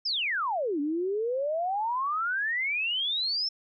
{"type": "exponential two-way sweep", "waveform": "sine", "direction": "down then up", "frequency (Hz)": [5420, 281.2, 5420], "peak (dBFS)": -26, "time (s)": [0.05, 3.49], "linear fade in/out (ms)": 10, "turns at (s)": 0.8, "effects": []}